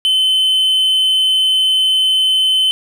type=tone; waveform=triangle; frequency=3056 Hz; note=G7; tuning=45 cents flat; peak=-9 dBFS; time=0.05-2.71 s; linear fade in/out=0 ms; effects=none